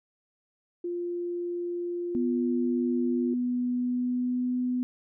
sine tone, 349.2 Hz, F4, in tune, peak -29 dBFS, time 0.84-3.34 s, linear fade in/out 5 ms
sine tone with pitch glide, 246.9 to 249.8 Hz, B3 to B3, 0 to +20 cents, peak -25 dBFS, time 2.15-4.83 s, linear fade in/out 0 ms, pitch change +20 cents, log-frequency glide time 3.71-4.58 s
effects none

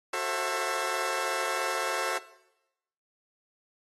15% pulse chord, F# half-diminished seventh, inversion none, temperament just, 370 / 444 / 532.8 / 666 Hz, F#4 / A4 / C5 / E5, 0 / +16 / +31 / +18 cents, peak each -29 / -29 / -27 / -30 dBFS, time 0.13-2.18 s, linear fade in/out 5 ms, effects noise-tail reverb RT60 0.9 s tail -17 dB re dry + AAC 32 kbps

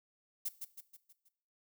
violet noise with echo, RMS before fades -36 dBFS, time 0.45-0.49 s, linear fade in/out 10 ms, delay 160 ms, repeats 5, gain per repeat -6 dB, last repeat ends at 1.29 s, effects noise-tail reverb RT60 0.6 s tail -17 dB re dry

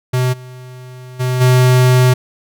square tone with level steps, 126.8 Hz, B2, 46 cents sharp, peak -13 / -32 / -15 / -8 dBFS, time 0.13-2.14 s, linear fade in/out 10 ms, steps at 0.32 / 1.19 / 1.4 s, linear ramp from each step 20 ms, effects none

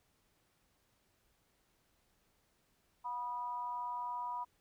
sine tone with amplitude modulation, 976 Hz, B5, 21 cents flat, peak -34 dBFS, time 3.04-4.45 s, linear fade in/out 20 ms, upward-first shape sine, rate 257 Hz, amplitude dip 65%, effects pink hiss -75 dBFS RMS until 4.6 s

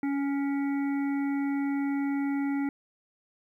harmonic tone with a mistuned harmonic, 280 Hz, C#4, 18 cents sharp, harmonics 1 / 3 / 5 / 7 / 8, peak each -26 / -40 / -45 / -44 / -47 dBFS, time 0.03-2.69 s, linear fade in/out 2 ms, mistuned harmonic 3, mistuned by -18 cents, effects 11-bit

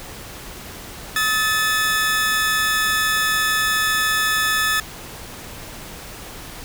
sawtooth tone pair together, 1274 / 1748 Hz, D#6 / A6, +41 / -12 cents, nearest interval perfect fourth, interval 547 cents, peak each -19 / -15 dBFS, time 1.16-4.8 s, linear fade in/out 2 ms, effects pink hiss -36 dBFS RMS until 6.64 s

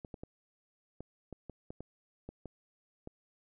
clicks, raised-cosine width 2 ms, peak -30 dBFS, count 11, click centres 0.048 / 0.142 / 0.235 / 1.006 / 1.327 / 1.497 / 1.705 / 1.806 / 2.29 / 2.457 / 3.074 s, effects none

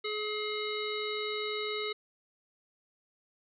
harmonic tone, 423.9 Hz, G#4, 35 cents sharp, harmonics 1 / 3 / 5 / 7 / 9 / 10, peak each -35 / -41 / -39 / -44 / -40 / -46 dBFS, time 0.04-1.93 s, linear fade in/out 10 ms, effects none

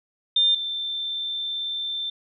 sine tone pair in turn, 3600 / 3561 Hz, A7 / A7, +39 / +20 cents, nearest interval unison, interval 19 cents, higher first, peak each -16 / -26 dBFS, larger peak first, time 0.36-0.55 / 0.55-2.1 s, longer second, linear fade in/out 5 ms, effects none

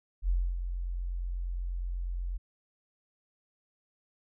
sine tone with ADSR envelope, 44.16 Hz, F1, 20 cents sharp, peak -23 dBFS, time 0.22-2.38 s, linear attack 68 ms, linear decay 270 ms, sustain -8 dB, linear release 17 ms, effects none

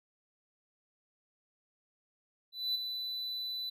triangle tone with ADSR envelope, 3989 Hz, B7, 17 cents sharp, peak -27 dBFS, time 2.52-3.7 s, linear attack 230 ms, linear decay 11 ms, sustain -7 dB, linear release 9 ms, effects none

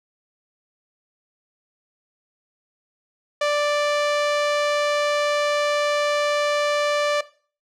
sawtooth tone with low-pass filter, 587.3 Hz, D5, in tune, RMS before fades -21 dBFS, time 3.41-7.21 s, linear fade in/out 5 ms, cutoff 5900 Hz, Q 0.6, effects noise-tail reverb RT60 0.4 s tail -17 dB re dry

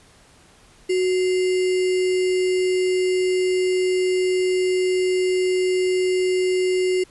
sine tone with sample-and-hold, 369.1 Hz, F#4, 4 cents flat, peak -17 dBFS, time 0.89-7.04 s, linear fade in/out 10 ms, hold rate 2450 Hz, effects pink hiss -52 dBFS RMS until 7.1 s + resampled to 24000 Hz

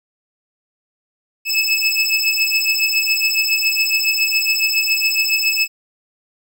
25% pulse beating tone pair, 2600 / 2607.2 Hz, E7 / E7, -24 / -20 cents, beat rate 7.2 Hz, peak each -14 dBFS, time 1.45-5.68 s, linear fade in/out 50 ms, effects none

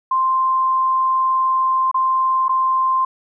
sine tone with dropouts, 1046.5 Hz, C6, in tune, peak -14 dBFS, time 0.11-3.05 s, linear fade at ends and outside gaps 5 ms, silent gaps 1.914-1.943 / 2.483-2.492 s, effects none

